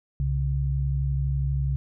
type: tone pair together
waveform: sine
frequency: 65.52 / 137.6 Hz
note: C2 / C#3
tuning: +3 / -12 cents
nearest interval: octave + minor second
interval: 1285 cents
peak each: -25 dBFS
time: 0.2-1.76 s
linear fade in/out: 0 ms
effects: none